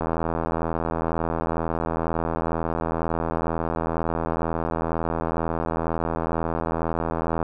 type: click train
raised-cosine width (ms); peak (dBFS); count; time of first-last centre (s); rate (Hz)
1; -11; 610; 0.01-7.428; 82.1
effects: none